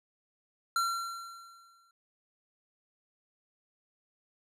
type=tone with exponential decay; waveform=square; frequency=1365 Hz; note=F6; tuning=40 cents flat; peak=-26 dBFS; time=0.76-1.91 s; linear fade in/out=2 ms; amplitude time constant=250 ms; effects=low-pass 12000 Hz 12 dB/octave